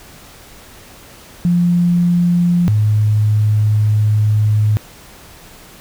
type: tone pair in turn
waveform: sine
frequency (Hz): 174.61 / 106.34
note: F3 / G#2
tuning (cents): 0 / +41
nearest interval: major sixth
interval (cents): 859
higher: first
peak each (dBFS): -10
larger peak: neither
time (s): 1.45-2.68 / 2.68-4.77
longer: second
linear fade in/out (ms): 0
effects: pink hiss -40 dBFS RMS until 5.8 s